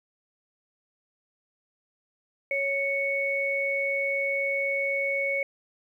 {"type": "tone pair together", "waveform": "sine", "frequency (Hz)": [554.4, 2218], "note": ["C#5", "C#7"], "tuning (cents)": [0, 0], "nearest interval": "2 octaves", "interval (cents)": 2400, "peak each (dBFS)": [-29, -26], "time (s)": [2.51, 5.43], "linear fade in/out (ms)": 2, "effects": ["10-bit"]}